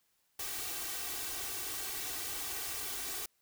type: noise with comb filter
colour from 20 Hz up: white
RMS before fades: -39 dBFS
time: 0.39-3.26 s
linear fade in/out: 5 ms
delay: 2.6 ms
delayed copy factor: +0.85
effects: white hiss -75 dBFS RMS until 3.41 s